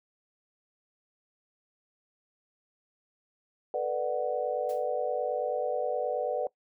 sine chord, B minor seventh, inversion third, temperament just, 444.5 / 493.9 / 592.7 / 740.8 Hz, A4 / B4 / D5 / F#5, +18 / 0 / +16 / +2 cents, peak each -36 / -31 / -32 / -34 dBFS, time 3.74-6.47 s, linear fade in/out 2 ms
white noise with exponential decay, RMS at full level -48 dBFS, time 4.69-4.89 s, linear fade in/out 5 ms, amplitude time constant 42 ms
effects noise-tail reverb RT60 0.1 s tail -20 dB re dry

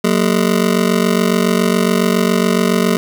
25% pulse ring-modulated tone, 207.7 Hz, G#3, in tune, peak -5 dBFS, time 0.04-2.97 s, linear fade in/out 0 ms, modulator 23.6 Hz, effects none

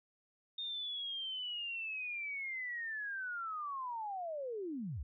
sine linear sweep, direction down, 3678 to 51.4 Hz, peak -38 dBFS, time 0.58-5.03 s, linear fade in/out 5 ms, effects none

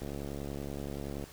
click train, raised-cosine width 2 ms, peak -26 dBFS, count 87, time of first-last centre 0.02-1.24 s, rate 70.5 Hz, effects pink hiss -52 dBFS RMS until 1.32 s

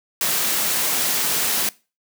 white high-pass noise, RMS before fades -21 dBFS, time 0.21-1.69 s, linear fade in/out 2 ms, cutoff 130 Hz, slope 24 dB/octave, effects noise-tail reverb RT60 0.3 s tail -21 dB re dry

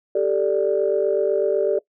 sine chord, G suspended second, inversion none, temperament equal, 392 / 440 / 587.3 Hz, G4 / A4 / D5, 0 / 0 / 0 cents, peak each -21 dBFS, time 0.15-1.79 s, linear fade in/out 5 ms, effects noise-tail reverb RT60 0.1 s tail -21 dB re dry + tanh soft clip ceiling -8 dBFS

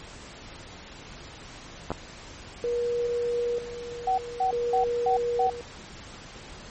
clicks, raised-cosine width 1 ms, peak -14 dBFS, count 2, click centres 1.905 / 1.917 s
sine tone with tremolo, 478.6 Hz, A#4, 46 cents sharp, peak -24 dBFS, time 2.64-5.61 s, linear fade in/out 0 ms, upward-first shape square, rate 0.53 Hz, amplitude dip 70%
sine tone bursts, 756 Hz, F#5, 37 cents sharp, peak -21 dBFS, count 5, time 4.07-5.5 s, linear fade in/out 5 ms, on 110 ms, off 220 ms
effects pink hiss -44 dBFS RMS until 6.7 s + MP3 32 kbps

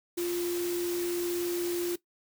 sine tone in noise, 349.2 Hz, F4, in tune, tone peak -28 dBFS, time 0.17-1.96 s, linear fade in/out 10 ms, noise white, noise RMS -39 dBFS, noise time 0.17-1.96 s, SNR +8 dB, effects noise-tail reverb RT60 0.1 s tail -17 dB re dry

